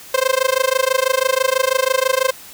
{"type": "tone with amplitude modulation", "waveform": "sawtooth", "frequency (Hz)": 523.3, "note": "C5", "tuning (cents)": 0, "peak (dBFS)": -7, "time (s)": [0.14, 2.31], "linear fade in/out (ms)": 5, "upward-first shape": "sine", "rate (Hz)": 26.1, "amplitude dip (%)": 100, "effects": ["white hiss -39 dBFS RMS until 2.53 s"]}